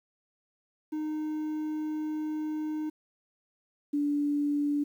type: tone pair in turn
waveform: triangle / sine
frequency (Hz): 307.7 / 290.4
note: D#4 / D4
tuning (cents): -19 / -19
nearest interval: minor second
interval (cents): 100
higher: first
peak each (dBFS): -28 / -25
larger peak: second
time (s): 0.92-2.9 / 3.93-4.84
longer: first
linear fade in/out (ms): 10
effects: 10-bit